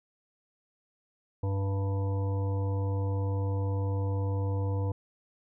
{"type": "harmonic tone", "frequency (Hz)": 98, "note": "G2", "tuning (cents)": 0, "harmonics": [1, 3, 5, 7, 9, 10], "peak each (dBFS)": [-27, -40, -38, -49, -45, -47], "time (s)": [1.43, 4.92], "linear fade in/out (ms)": 5, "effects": []}